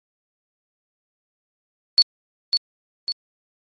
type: tone with echo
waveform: sine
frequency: 4435 Hz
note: C#8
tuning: in tune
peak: -9 dBFS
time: 1.98-2.02 s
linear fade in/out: 0 ms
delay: 550 ms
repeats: 2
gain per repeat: -6 dB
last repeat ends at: 3.12 s
effects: MP3 48 kbps